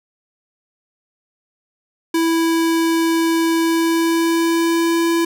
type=tone with pitch glide; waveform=square; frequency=329.6 to 335 Hz; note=E4 to E4; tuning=0 to +28 cents; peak=-15 dBFS; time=2.14-5.25 s; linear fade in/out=5 ms; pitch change=+28 cents; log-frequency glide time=3.6-5.14 s; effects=none